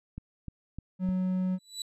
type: click train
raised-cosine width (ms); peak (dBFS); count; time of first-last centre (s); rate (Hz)
5; -26; 4; 0.18-1.089; 3.3
type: tone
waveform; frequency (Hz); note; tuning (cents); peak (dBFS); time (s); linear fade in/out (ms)
triangle; 185; F#3; 0; -24; 0.99-1.59; 50
type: tone with exponential growth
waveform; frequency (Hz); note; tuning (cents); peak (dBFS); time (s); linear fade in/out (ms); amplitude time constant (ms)
30% pulse; 3951; B7; 0; -28; 1.58-1.82; 2; 51
effects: resampled to 32000 Hz